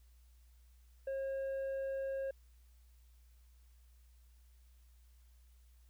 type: tone with tanh clipping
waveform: triangle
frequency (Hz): 540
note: C#5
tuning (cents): -45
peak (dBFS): -37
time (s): 1.07-2.31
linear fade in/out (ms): 5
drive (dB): 9
effects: added 60 Hz sine -60 dBFS peak until 5.89 s + white hiss -75 dBFS RMS until 5.89 s